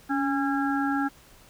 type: harmonic tone with a mistuned harmonic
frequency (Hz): 272.7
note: C#4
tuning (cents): -28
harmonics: 1 / 3 / 5 / 6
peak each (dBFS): -25 / -30 / -32 / -33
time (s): 0.09-1.09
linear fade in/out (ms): 20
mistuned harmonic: 1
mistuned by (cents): +48
effects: pink hiss -54 dBFS RMS until 1.49 s